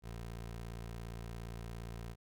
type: tone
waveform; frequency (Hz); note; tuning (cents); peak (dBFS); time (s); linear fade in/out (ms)
20% pulse; 57.3; A#1; -29; -38; 0.02-2.16; 50
effects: none